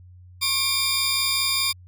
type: tone cluster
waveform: sawtooth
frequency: 1093 / 2363 / 3632 / 4791 / 5010 Hz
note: C#6 / D7 / A#7 / D8 / D#8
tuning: -25 / +10 / -46 / +34 / +11 cents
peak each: -28 / -24 / -23 / -22 / -29 dBFS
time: 0.41-1.73 s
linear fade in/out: 20 ms
effects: added 90 Hz sine -44 dBFS peak until 1.87 s